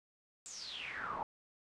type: noise with band-pass filter sweep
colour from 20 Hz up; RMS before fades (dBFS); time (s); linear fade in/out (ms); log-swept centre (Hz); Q
brown; -43; 0.46-1.23; 0; 7700 to 830; 8.4
effects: resampled to 22050 Hz